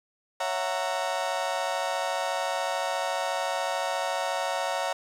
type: chord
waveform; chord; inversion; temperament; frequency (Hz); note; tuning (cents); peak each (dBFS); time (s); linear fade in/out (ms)
35% pulse; F# dominant seventh; second; just; 555 / 666 / 740 / 925; C#5 / E5 / F#5 / A#5; +2 / +18 / 0 / -14; -31; 0.4-4.93; 5
effects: low-pass 8000 Hz 12 dB/octave + 9-bit